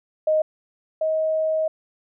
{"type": "tone pair in turn", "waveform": "sine", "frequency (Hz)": [622.3, 631.7], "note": ["D#5", "D#5"], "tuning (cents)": [0, 26], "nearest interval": "unison", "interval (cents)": 26, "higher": "second", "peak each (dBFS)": [-16, -19], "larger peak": "first", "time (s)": [[0.27, 0.42], [1.01, 1.68]], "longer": "second", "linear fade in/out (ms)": 5, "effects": []}